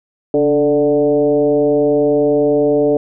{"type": "tone with frequency modulation", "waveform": "sine", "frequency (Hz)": 440, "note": "A4", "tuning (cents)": 0, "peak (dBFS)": -10, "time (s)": [0.34, 2.97], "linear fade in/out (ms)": 2, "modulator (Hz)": 150, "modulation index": 1.1, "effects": []}